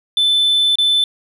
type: tone with dropouts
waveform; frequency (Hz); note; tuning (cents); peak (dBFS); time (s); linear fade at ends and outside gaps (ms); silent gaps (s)
sine; 3520; A7; 0; -9; 0.17-1.04; 2; 0.756-0.785
effects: tanh soft clip ceiling -10 dBFS